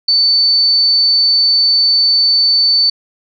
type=tone; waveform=sine; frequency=4520 Hz; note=C#8; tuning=33 cents sharp; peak=-8 dBFS; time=0.08-2.9 s; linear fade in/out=5 ms; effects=none